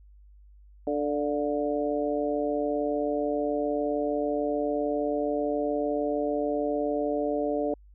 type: harmonic tone with a mistuned harmonic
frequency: 146.83 Hz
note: D3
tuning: in tune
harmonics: 2 / 3 / 4 / 5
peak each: -30 / -30 / -29 / -35 dBFS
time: 0.87-7.74 s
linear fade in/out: 2 ms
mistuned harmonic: 5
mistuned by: -37 cents
effects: added 50 Hz sine -50 dBFS peak until 7.94 s